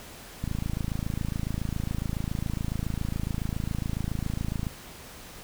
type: click train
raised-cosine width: 5 ms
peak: -17 dBFS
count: 116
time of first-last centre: 0.44-4.668 s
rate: 27.2 Hz
effects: pink hiss -45 dBFS RMS until 5.43 s